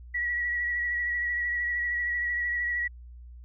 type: tone with vibrato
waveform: sine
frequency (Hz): 1929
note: B6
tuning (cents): -41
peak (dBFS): -26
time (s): 0.14-2.88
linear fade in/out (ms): 10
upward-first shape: sine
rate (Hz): 13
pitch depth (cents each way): 26
effects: added 60 Hz sine -43 dBFS peak until 3.44 s